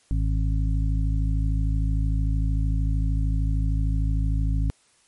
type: harmonic tone with a mistuned harmonic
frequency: 53.2 Hz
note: G#1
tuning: 42 cents sharp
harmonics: 1 / 2 / 3 / 5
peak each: -21 / -27 / -31 / -35 dBFS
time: 0.11-4.7 s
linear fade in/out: 0 ms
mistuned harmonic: 5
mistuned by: +22 cents
effects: white hiss -61 dBFS RMS until 5.07 s + MP3 48 kbps